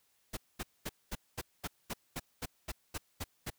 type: noise bursts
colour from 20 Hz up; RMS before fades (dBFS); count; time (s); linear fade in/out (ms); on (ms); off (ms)
pink; -38; 13; 0.33-3.503; 10; 41; 220
effects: white hiss -73 dBFS RMS until 3.58 s